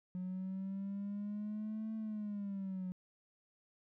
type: linear two-way sweep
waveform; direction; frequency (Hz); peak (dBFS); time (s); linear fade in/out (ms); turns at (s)
triangle; up then down; 181.6 to 220.9 to 181.6; -35; 0.15-2.92; 0; 1.95
effects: tanh soft clip ceiling -34 dBFS